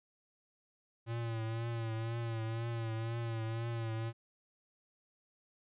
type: tone with vibrato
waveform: square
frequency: 114.4 Hz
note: A#2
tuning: 32 cents flat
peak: -36 dBFS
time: 1.06-4.13 s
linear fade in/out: 50 ms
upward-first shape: triangle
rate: 2 Hz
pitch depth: 52 cents each way
effects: resampled to 8000 Hz